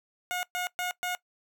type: tone bursts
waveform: 15% pulse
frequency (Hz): 721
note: F#5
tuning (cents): -45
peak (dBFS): -23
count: 4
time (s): 0.31-1.15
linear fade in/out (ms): 0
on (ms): 120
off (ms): 120
effects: noise-tail reverb RT60 0.1 s tail -20 dB re dry